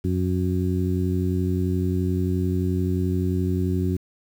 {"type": "harmonic tone", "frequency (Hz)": 91.5, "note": "F#2", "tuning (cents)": -19, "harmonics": [1, 2, 3, 4], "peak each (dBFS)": [-23, -26, -28, -29], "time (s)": [0.04, 3.97], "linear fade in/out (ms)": 10, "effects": ["8-bit"]}